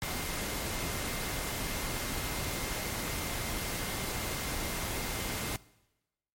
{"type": "tone in noise", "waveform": "sine", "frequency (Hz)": 2100, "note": "C7", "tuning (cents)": 6, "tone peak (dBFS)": -46, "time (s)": [0.02, 5.56], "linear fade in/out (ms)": 0, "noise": "pink", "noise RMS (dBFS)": -35, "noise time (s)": [0.02, 5.56], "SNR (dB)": -14, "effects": ["noise-tail reverb RT60 1.0 s tail -21 dB re dry", "MP3 64 kbps"]}